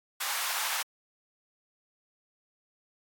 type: high-pass noise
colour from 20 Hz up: pink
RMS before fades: -32 dBFS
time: 0.2-0.83 s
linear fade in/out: 10 ms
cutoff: 850 Hz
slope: 24 dB/octave
effects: AAC 64 kbps